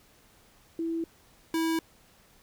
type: tone pair in turn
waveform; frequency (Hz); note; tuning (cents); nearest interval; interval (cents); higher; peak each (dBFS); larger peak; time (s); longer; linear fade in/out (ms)
sine / square; 330 / 325.6; E4 / E4; +2 / -21; unison; 23; first; -28 / -26; second; 0.79-1.04 / 1.54-1.79; neither; 2
effects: pink hiss -60 dBFS RMS until 2.42 s